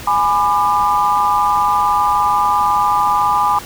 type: chord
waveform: sine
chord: G# diminished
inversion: none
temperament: just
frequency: 830.6 / 996.7 / 1196.1 Hz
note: G#5 / B5 / D6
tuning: 0 / +16 / +31 cents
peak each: -16 dBFS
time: 0.07-3.59 s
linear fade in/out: 5 ms
effects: pink hiss -32 dBFS RMS until 3.65 s